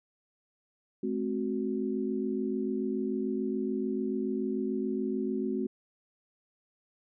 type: chord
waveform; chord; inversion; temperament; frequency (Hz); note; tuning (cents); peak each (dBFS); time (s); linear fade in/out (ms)
sine; F# diminished; first; equal with one note detuned; 214.7 / 261.6 / 370; A3 / C4 / F#4; -42 / 0 / 0; -33; 1.03-5.67; 5
effects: none